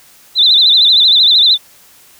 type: tone with vibrato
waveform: sine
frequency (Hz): 3775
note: A#7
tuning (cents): +21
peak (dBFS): -5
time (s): 0.35-1.58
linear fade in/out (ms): 50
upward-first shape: sine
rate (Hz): 13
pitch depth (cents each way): 140
effects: white hiss -44 dBFS RMS until 2.19 s

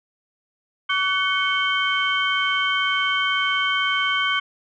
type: tone cluster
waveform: sine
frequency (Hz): 1138 / 1502 / 2209 / 3111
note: C#6 / F#6 / C#7 / G7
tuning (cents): +45 / +26 / -7 / -14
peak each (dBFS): -24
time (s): 0.89-4.4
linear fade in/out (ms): 10
effects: tanh soft clip ceiling -9 dBFS

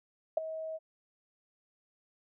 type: tone with ADSR envelope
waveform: sine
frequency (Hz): 638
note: D#5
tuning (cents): +43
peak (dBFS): -21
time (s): 0.37-0.79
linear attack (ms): 5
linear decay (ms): 11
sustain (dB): -15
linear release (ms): 34
effects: none

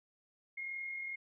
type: tone with amplitude modulation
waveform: sine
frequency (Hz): 2144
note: C7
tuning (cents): +42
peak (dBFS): -37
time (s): 0.57-1.16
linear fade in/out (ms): 10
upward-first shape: sine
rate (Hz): 42.1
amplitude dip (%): 35
effects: none

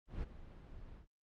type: noise with ADSR envelope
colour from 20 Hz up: brown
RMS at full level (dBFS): -39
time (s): 0.07-1.07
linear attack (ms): 160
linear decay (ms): 16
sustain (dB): -13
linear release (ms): 98
effects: low-pass 4000 Hz 12 dB/octave + Opus 32 kbps

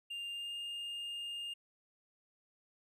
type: tone with pitch glide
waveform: triangle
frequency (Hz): 2800 to 2821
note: F7 to F7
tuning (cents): +4 to +17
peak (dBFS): -38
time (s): 0.1-1.54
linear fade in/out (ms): 10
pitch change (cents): +13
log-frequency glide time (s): 0.31-0.55
effects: none

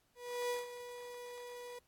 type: tone with ADSR envelope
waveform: 35% pulse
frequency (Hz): 487.6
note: B4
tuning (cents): -22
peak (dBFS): -32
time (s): 0.15-1.79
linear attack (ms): 350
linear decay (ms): 160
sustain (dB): -12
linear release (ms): 6
effects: pink hiss -75 dBFS RMS until 1.87 s + AAC 64 kbps

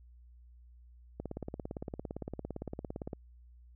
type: click train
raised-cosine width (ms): 2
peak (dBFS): -25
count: 35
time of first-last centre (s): 1.2-3.132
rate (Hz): 17.6
effects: added 60 Hz sine -54 dBFS peak until 3.75 s

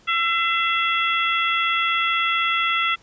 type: harmonic tone with a mistuned harmonic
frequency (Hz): 671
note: E5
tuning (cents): +31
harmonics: 2 / 3 / 4 / 5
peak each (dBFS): -22 / -24 / -25 / -26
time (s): 0.07-2.96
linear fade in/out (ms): 20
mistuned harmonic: 3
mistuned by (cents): +21
effects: pink hiss -54 dBFS RMS until 3.02 s + resampled to 16000 Hz

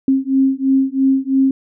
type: beating tone pair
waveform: sine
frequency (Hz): 266.3 / 269.3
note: C4 / C#4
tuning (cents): +31 / -50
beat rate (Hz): 3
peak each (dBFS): -15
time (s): 0.08-1.51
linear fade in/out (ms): 2
effects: none

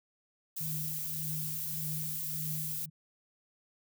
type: noise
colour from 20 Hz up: violet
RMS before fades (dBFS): -37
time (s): 0.56-2.86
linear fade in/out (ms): 10
type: tone with tremolo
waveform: sine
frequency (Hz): 153.7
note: D#3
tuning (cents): -21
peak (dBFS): -36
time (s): 0.6-2.9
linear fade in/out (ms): 10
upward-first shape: triangle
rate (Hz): 1.7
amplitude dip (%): 85
effects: none

